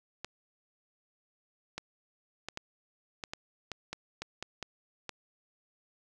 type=clicks; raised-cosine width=0.2 ms; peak=-20 dBFS; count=12; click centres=0.246 / 1.78 / 2.486 / 2.574 / 3.238 / 3.335 / 3.717 / 3.93 / 4.22 / 4.426 / 4.627 / 5.093 s; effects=none